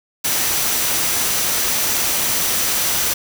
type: tone in noise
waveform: sine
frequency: 5900 Hz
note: F#8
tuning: 6 cents flat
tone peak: -28 dBFS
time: 0.24-3.14 s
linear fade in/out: 10 ms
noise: white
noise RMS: -19 dBFS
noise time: 0.24-3.14 s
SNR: -12 dB
effects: none